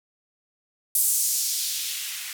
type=noise with band-pass filter sweep; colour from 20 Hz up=violet; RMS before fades=-26 dBFS; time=0.95-2.33 s; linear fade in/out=2 ms; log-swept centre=10000 to 1800 Hz; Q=1.3; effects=none